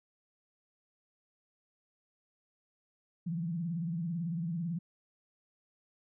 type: tone with vibrato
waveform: sine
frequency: 168.4 Hz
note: E3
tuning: 37 cents sharp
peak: -32 dBFS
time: 3.26-4.79 s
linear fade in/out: 10 ms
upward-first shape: sine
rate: 18 Hz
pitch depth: 120 cents each way
effects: none